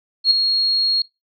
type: tone with ADSR envelope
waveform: sine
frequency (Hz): 4288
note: C8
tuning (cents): +42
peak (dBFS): -8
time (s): 0.24-1.02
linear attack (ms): 68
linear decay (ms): 7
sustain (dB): -7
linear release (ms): 4
effects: noise-tail reverb RT60 0.2 s tail -19 dB re dry